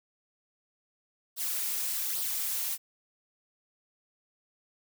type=noise with flanger; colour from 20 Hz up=blue; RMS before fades=-32 dBFS; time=1.36-2.78 s; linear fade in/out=50 ms; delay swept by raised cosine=0.21 to 4.31 ms; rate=1.2 Hz; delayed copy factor=+0.55; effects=none